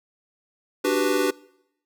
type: chord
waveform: square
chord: G major seventh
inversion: second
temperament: equal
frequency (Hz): 293.7 / 370 / 392 / 493.9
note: D4 / F#4 / G4 / B4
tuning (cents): 0 / 0 / 0 / 0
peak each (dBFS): -26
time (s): 0.84-1.31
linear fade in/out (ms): 10
effects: noise-tail reverb RT60 0.8 s tail -23 dB re dry